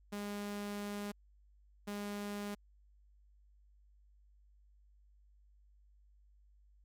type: tone bursts at uneven times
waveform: sawtooth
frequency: 204.6 Hz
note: G#3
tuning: 26 cents flat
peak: -35 dBFS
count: 2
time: 0.12-1.12 / 1.87-2.55 s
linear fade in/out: 10 ms
effects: added 50 Hz sine -62 dBFS peak until 6.84 s + MP3 96 kbps